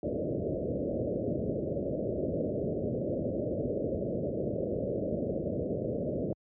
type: low-pass noise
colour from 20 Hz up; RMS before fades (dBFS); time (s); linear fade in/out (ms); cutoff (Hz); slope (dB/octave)
white; -32; 0.03-6.33; 2; 620; 96
effects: high-pass 80 Hz 12 dB/octave

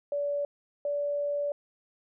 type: tone pair in turn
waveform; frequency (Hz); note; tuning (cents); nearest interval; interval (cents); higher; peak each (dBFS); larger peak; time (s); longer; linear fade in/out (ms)
sine; 575 / 577.7; D5 / D5; -37 / -29; unison; 8; second; -27; neither; 0.12-0.45 / 0.85-1.52; second; 2
effects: none

